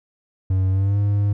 triangle tone with pitch glide, 94.4 to 101.76 Hz, F#2 to G#2, +35 to -35 cents, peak -14 dBFS, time 0.5-1.33 s, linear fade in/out 5 ms, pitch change +130 cents, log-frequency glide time 0.7-0.98 s, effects none

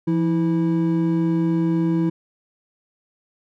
triangle tone pair together, 169.5 / 325.6 Hz, E3 / E4, +49 / -21 cents, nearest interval major seventh, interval 1130 cents, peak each -18 dBFS, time 0.07-2.1 s, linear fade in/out 10 ms, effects none

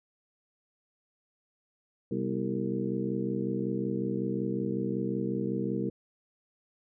harmonic tone with a mistuned harmonic, 65.41 Hz, C2, in tune, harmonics 2 / 3 / 4 / 5 / 6 / 7, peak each -37 / -33 / -36 / -35 / -37 / -37 dBFS, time 2.11-5.9 s, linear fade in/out 5 ms, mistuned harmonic 4, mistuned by -110 cents, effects none

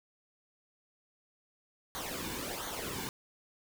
pink noise with flanger, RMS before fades -39 dBFS, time 1.95-3.09 s, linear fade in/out 0 ms, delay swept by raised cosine 0.38 to 1.58 ms, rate 1.4 Hz, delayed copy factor -0.7, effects none

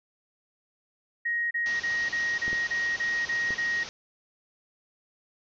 sine tone bursts, 1881 Hz, A#6, 15 cents sharp, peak -25 dBFS, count 9, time 1.25-3.838 s, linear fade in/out 10 ms, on 260 ms, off 31 ms
white low-pass noise, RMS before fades -41 dBFS, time 1.66-3.89 s, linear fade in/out 0 ms, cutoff 6200 Hz, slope 96 dB/octave
clicks, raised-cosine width 2 ms, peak -24 dBFS, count 3, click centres 2.48 / 2.53 / 3.506 s
effects none

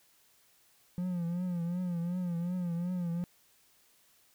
triangle tone with vibrato, 175.4 Hz, F3, 8 cents sharp, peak -29 dBFS, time 0.98-3.24 s, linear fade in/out 0 ms, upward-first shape triangle, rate 2.7 Hz, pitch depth 86 cents each way, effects white hiss -66 dBFS RMS until 4.34 s

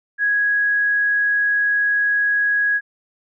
sine tone, 1661.2 Hz, G#6, in tune, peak -15 dBFS, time 0.18-2.81 s, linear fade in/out 50 ms, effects none

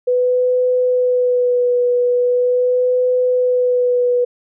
sine tone with vibrato, 495.7 Hz, B4, 6 cents sharp, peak -12 dBFS, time 0.07-4.25 s, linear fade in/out 10 ms, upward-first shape sine, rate 0.41 Hz, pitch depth 21 cents each way, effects none

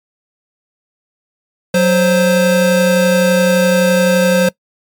square tone pair together, 185.01 / 523.3 Hz, F#3 / C5, 0 / 0 cents, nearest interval octave + tritone, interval 1800 cents, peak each -13 / -12 dBFS, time 1.74-4.49 s, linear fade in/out 5 ms, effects noise-tail reverb RT60 0.1 s tail -22 dB re dry + MP3 96 kbps

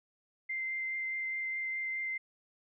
sine tone with vibrato, 2085 Hz, C7, 7 cents flat, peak -33 dBFS, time 0.49-2.18 s, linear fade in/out 10 ms, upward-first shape triangle, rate 4.8 Hz, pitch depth 11 cents each way, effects none

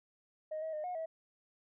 sine tone with pitch steps, 622 / 638 / 611 / 722 / 646 Hz, D#5 / D#5 / D#5 / F#5 / E5, -1 / +43 / -32 / -43 / -35 cents, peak -35 dBFS, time 0.51-1.06 s, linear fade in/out 10 ms, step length 110 ms, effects tanh soft clip ceiling -33 dBFS

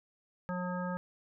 harmonic tone, 180.2 Hz, F#3, 45 cents flat, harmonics 1 / 3 / 5 / 7 / 9, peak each -35 / -40 / -42 / -43 / -45 dBFS, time 0.49-0.97 s, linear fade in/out 0 ms, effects none

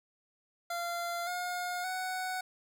25% pulse tone with pitch steps, 690 / 716 / 742.9 Hz, F5 / F5 / F#5, -21 / +43 / +7 cents, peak -30 dBFS, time 0.7-2.41 s, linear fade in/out 5 ms, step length 570 ms, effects none

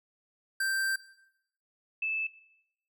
square / sine tone pair in turn, 1568 / 2625 Hz, G6 / E7, 0 / -8 cents, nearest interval major sixth, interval 892 cents, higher second, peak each -28 dBFS, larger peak neither, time 0.6-0.96 / 2.02-2.27 s, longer first, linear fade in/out 5 ms, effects noise-tail reverb RT60 0.8 s tail -18 dB re dry

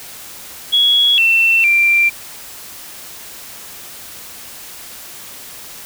sine tone with pitch steps, 3345 / 2690 / 2364 Hz, G#7 / E7 / D7, +12 / +34 / +11 cents, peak -9 dBFS, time 0.72-2.1 s, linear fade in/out 20 ms, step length 460 ms, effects white hiss -34 dBFS RMS until 5.85 s

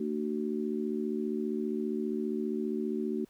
harmonic tone, 75 Hz, D2, 37 cents sharp, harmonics 3 / 4 / 5, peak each -33 / -36 / -34 dBFS, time 0-3.25 s, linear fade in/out 5 ms, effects pink hiss -66 dBFS RMS until 3.29 s

